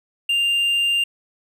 triangle tone, 2794 Hz, F7, in tune, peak -15 dBFS, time 0.29-1.04 s, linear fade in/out 5 ms, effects none

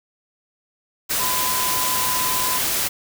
sine tone in noise, 1010 Hz, B5, 39 cents sharp, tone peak -25 dBFS, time 1.19-2.59 s, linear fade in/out 20 ms, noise white, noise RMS -22 dBFS, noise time 1.09-2.89 s, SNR -6 dB, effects none

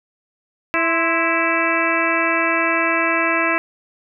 harmonic tone with a mistuned harmonic, 330 Hz, E4, 2 cents sharp, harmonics 1 / 2 / 3 / 4 / 5 / 6 / 7 / 8, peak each -24 / -24 / -24 / -24 / -24 / -24 / -24 / -24 dBFS, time 0.74-3.58 s, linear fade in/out 0 ms, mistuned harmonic 3, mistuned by +82 cents, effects none

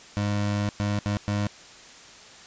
25% pulse tone bursts at uneven times, 102.7 Hz, G#2, 19 cents flat, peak -20 dBFS, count 4, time 0.17-0.69 / 0.8-0.99 / 1.06-1.17 / 1.28-1.47 s, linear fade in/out 0 ms, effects white hiss -47 dBFS RMS until 2.46 s + resampled to 16000 Hz

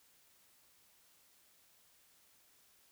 silence, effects white hiss -68 dBFS RMS until 2.91 s

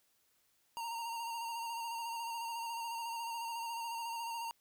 square tone with vibrato, 926 Hz, A#5, 12 cents flat, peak -39 dBFS, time 0.77-4.51 s, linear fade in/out 0 ms, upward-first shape square, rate 14 Hz, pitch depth 23 cents each way, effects white hiss -74 dBFS RMS until 4.6 s

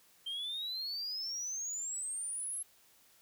sine exponential sweep, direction up, 3136 to 11175 Hz, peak -34 dBFS, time 0.26-2.63 s, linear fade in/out 10 ms, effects tanh soft clip ceiling -35 dBFS + white hiss -65 dBFS RMS until 3.21 s

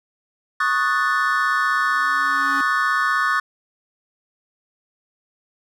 triangle chord, D# half-diminished seventh, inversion third, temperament equal, 1108.7 / 1244.5 / 1480 / 1760 Hz, C#6 / D#6 / F#6 / A6, 0 / 0 / 0 / 0 cents, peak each -21 dBFS, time 0.6-3.4 s, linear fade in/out 5 ms
square tone with exponential growth, 277.2 Hz, C#4, in tune, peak -28 dBFS, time 1.55-2.61 s, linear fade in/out 2 ms, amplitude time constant 230 ms
effects none

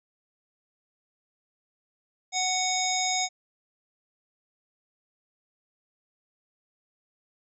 harmonic tone with a mistuned harmonic, 742 Hz, F#5, 5 cents sharp, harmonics 1 / 3 / 5 / 7 / 9 / 10, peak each -29 / -32 / -32 / -35 / -29 / -40 dBFS, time 2.32-3.29 s, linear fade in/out 50 ms, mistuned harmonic 7, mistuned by -28 cents, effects none

